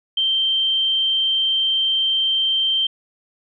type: tone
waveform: sine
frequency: 3136 Hz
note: G7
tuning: in tune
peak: -16 dBFS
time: 0.17-2.87 s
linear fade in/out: 5 ms
effects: none